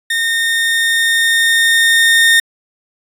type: tone with level ramp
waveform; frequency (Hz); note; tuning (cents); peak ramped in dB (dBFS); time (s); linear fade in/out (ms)
30% pulse; 1832; A#6; -31; -11 to -4; 0.1-2.4; 5
effects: resampled to 32000 Hz